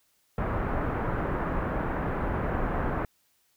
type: low-pass noise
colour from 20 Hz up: pink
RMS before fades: -29 dBFS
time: 0.38-3.05 s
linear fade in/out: 2 ms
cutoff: 1600 Hz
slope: 24 dB/octave
effects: white hiss -69 dBFS RMS until 3.56 s